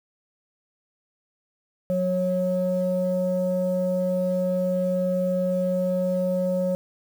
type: tone pair together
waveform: sine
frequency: 182.8 / 548.1 Hz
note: F#3 / C#5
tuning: -21 / -20 cents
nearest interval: octave + perfect fifth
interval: 1901 cents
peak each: -24 / -22 dBFS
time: 1.9-6.75 s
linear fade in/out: 0 ms
effects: tanh soft clip ceiling -15 dBFS + 8-bit